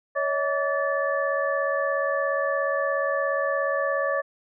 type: tone cluster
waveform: sine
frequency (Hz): 558 / 635 / 1148 / 1744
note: C#5 / D#5 / D6 / A6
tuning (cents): +11 / +35 / -40 / -16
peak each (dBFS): -25 / -30 / -29 / -29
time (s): 0.15-4.22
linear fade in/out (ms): 20
effects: none